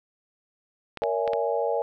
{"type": "clicks", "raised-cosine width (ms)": 0.3, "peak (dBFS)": -18, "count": 4, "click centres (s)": [0.973, 1.036, 1.277, 1.334]}
{"type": "chord", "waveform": "sine", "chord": "A# half-diminished seventh", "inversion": "none", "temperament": "equal with one note detuned", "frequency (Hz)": [466.2, 565.7, 659.3, 830.6], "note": ["A#4", "C#5", "E5", "G#5"], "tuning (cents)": [0, 35, 0, 0], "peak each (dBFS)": [-27, -28, -30, -30], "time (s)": [1.02, 1.82], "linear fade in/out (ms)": 0}
{"effects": []}